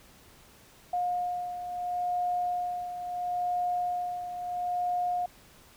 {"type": "beating tone pair", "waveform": "sine", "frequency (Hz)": [714, 714.74], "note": ["F5", "F5"], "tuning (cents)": [38, 40], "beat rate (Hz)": 0.74, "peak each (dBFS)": [-29, -36], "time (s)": [0.93, 5.26], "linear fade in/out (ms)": 5, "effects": ["pink hiss -56 dBFS RMS until 5.76 s"]}